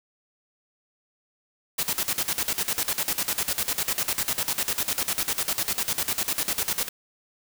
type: noise with tremolo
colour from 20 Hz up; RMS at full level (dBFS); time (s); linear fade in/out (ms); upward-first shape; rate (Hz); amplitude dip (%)
white; -25; 1.78-6.89; 10; square; 10; 80
effects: none